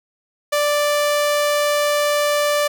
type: tone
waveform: sawtooth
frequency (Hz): 587.3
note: D5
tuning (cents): 0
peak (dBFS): -12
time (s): 0.52-2.68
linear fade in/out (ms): 10
effects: none